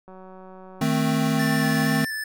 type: click train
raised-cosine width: 1 ms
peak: -31 dBFS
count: 143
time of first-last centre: 0.08-0.839 s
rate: 187 Hz
type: chord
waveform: square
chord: A diminished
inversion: second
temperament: equal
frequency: 155.56 / 220 / 261.6 Hz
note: Eb3 / A3 / C4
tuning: 0 / 0 / 0 cents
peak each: -25 / -25 / -25 dBFS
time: 0.81-2.05 s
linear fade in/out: 5 ms
type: tone with vibrato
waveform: square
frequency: 1760 Hz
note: A6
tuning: in tune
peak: -28 dBFS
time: 1.39-2.24 s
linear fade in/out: 5 ms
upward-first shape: square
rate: 2.1 Hz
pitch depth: 14 cents each way
effects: none